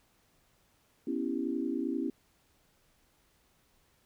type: chord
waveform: sine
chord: C# half-diminished seventh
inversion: third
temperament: equal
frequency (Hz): 246.9 / 277.2 / 329.6 / 392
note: B3 / C#4 / E4 / G4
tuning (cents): 0 / 0 / 0 / 0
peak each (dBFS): -36 / -34 / -35 / -40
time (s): 1.07-2.1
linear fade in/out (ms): 5
effects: pink hiss -69 dBFS RMS until 4.05 s